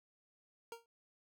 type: tone with exponential decay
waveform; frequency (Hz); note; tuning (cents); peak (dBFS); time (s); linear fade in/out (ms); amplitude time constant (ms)
25% pulse; 463.7; A#4; -9; -38; 0.72-0.86; 1; 30
effects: none